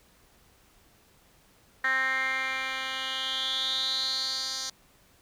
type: tone with band-pass filter sweep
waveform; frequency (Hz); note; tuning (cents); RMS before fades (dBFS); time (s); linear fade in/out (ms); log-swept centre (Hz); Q
10% pulse; 263.3; C4; +11; -30; 1.84-4.7; 5; 1800 to 5300; 6.7
effects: pink hiss -61 dBFS RMS until 5.21 s